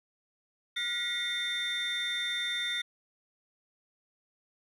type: tone cluster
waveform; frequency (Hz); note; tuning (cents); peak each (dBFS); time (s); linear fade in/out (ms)
triangle; 1432 / 1925 / 2154 / 3590; F6 / B6 / C7 / A7; +43 / -45 / +50 / +34; -39 / -34 / -37 / -30; 0.76-2.82; 10
effects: tanh soft clip ceiling -22 dBFS